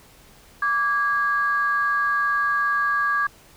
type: tone pair together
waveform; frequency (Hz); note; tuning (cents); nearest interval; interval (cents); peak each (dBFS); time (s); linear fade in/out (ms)
sine; 1161.8 / 1643; D6 / G#6; -19 / -19; tritone; 600; -21; 0.62-3.27; 5
effects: tanh soft clip ceiling -11 dBFS + pink hiss -51 dBFS RMS until 3.56 s